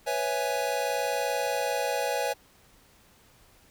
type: chord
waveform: square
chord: C# minor seventh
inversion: third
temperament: equal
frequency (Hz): 493.9 / 554.4 / 659.3 / 830.6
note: B4 / C#5 / E5 / G#5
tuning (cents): 0 / 0 / 0 / 0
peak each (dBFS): -33 / -32 / -35 / -32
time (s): 0.06-2.34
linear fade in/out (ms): 20
effects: pink hiss -59 dBFS RMS until 3.7 s